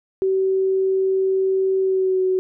sine tone with pitch glide, 381.7 to 373.4 Hz, G4 to F#4, -46 to +16 cents, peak -16 dBFS, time 0.22-2.39 s, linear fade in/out 0 ms, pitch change -38 cents, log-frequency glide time 1.8-2.22 s, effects none

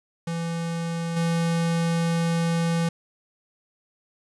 square tone with level steps, 167.4 Hz, E3, 27 cents sharp, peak -27 / -22 dBFS, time 0.27-2.89 s, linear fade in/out 5 ms, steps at 1.16 s, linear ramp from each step 10 ms, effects resampled to 24000 Hz + 8-bit

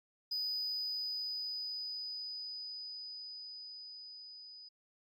sine tone with level ramp, 4978 Hz, D#8, in tune, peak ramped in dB -31 to -50 dBFS, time 0.31-4.69 s, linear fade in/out 10 ms, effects tanh soft clip ceiling -33 dBFS + AAC 48 kbps

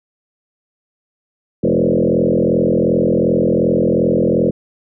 sine tone with frequency modulation, 349.2 Hz, F4, in tune, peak -11 dBFS, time 1.63-4.51 s, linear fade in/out 10 ms, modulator 42.7 Hz, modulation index 4.7, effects none

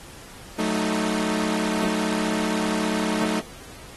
sawtooth chord, D# diminished, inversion first, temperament equal, 185 / 220 / 311.1 Hz, F#3 / A3 / D#4, 0 / 0 / 0 cents, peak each -25 / -21 / -23 dBFS, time 0.58-3.41 s, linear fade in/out 20 ms, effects pink hiss -44 dBFS RMS until 3.96 s + AAC 32 kbps

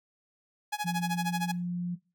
sawtooth tone with tremolo, 837 Hz, G#5, 13 cents sharp, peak -24 dBFS, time 0.72-1.52 s, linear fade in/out 10 ms, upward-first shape sine, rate 13 Hz, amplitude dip 95%
sine tone with pitch glide, 174.61 to 176.03 Hz, F3 to F3, 0 to +14 cents, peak -29 dBFS, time 0.84-1.96 s, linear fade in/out 20 ms, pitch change +14 cents, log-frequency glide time 1.23-1.51 s
effects noise-tail reverb RT60 0.3 s tail -20 dB re dry + MP3 96 kbps

